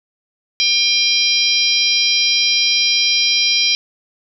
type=harmonic tone with a mistuned harmonic; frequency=798 Hz; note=G5; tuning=31 cents sharp; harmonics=3 / 4 / 5 / 6 / 7; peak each=-19 / -19 / -19 / -19 / -19 dBFS; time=0.6-3.75 s; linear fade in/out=0 ms; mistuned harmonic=6; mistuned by=+44 cents; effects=none